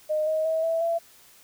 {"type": "tone with pitch steps", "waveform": "sine", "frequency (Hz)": [615, 628.6, 642.6, 656.9, 671.4], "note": ["D#5", "D#5", "E5", "E5", "E5"], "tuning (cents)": [-20, 18, -44, -6, 32], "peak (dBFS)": -22, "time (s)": [0.09, 0.99], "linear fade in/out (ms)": 20, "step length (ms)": 180, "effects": ["white hiss -54 dBFS RMS until 1.43 s"]}